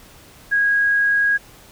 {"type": "tone", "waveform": "sine", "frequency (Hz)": 1645, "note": "G#6", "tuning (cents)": -17, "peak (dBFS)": -14, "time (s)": [0.51, 1.38], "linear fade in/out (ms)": 20, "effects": ["pink hiss -46 dBFS RMS until 1.71 s"]}